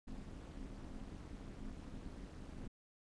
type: noise with amplitude modulation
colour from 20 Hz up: brown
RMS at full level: -45 dBFS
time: 0.07-2.68 s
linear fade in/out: 10 ms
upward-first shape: sine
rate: 233 Hz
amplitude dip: 90%
effects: resampled to 22050 Hz